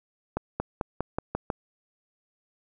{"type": "accelerating click train", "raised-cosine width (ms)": 1, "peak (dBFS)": -13, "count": 7, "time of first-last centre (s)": [0.37, 1.502], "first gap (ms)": 230, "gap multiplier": 0.92, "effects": []}